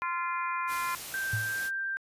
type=harmonic tone; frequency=345.9 Hz; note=F4; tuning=17 cents flat; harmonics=3 / 4 / 5 / 6 / 7; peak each=-31 / -36 / -41 / -41 / -40 dBFS; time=0.02-0.95 s; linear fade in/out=0 ms
type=noise; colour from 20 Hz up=white; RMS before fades=-40 dBFS; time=0.67-1.71 s; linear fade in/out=50 ms
type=tone with pitch glide; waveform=sine; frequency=1568 to 1577.1 Hz; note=G6 to G6; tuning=0 to +10 cents; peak=-30 dBFS; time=1.14-1.97 s; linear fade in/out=0 ms; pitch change=+10 cents; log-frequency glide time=1.38-1.54 s
type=tone with exponential decay; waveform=sine; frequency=110 Hz; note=A2; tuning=in tune; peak=-26 dBFS; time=1.33-1.62 s; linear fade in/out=5 ms; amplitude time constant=63 ms
effects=resampled to 32000 Hz